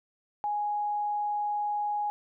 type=tone; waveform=sine; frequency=830.6 Hz; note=G#5; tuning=in tune; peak=-27 dBFS; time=0.44-2.1 s; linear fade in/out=0 ms; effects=none